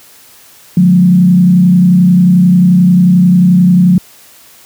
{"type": "tone with frequency modulation", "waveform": "sine", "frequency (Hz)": 180, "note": "F#3", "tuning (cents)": -47, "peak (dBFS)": -3, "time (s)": [0.77, 3.98], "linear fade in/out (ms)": 2, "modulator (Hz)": 31.3, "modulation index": 0.61, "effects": ["white hiss -40 dBFS RMS until 4.65 s", "high-pass 60 Hz 12 dB/octave"]}